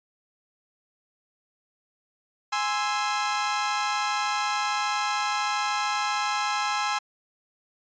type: chord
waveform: sawtooth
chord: Ab augmented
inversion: none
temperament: equal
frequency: 830.6 / 1046.5 / 1318.5 Hz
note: Ab5 / C6 / E6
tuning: 0 / 0 / 0 cents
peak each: -24 / -26 / -26 dBFS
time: 2.52-6.99 s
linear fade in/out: 10 ms
effects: resampled to 16000 Hz